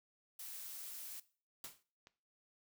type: noise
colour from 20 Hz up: blue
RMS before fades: -48 dBFS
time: 0.39-1.2 s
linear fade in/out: 5 ms
type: noise with exponential decay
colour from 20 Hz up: white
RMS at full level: -44 dBFS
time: 1.64-1.83 s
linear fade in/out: 2 ms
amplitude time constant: 40 ms
type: click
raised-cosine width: 0.2 ms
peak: -39 dBFS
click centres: 2.071 s
effects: noise-tail reverb RT60 0.4 s tail -18 dB re dry